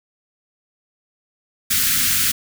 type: band-stop noise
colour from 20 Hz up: white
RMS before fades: -18 dBFS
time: 1.7-2.32 s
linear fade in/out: 10 ms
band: 290 to 1300 Hz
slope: 48 dB/octave
effects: none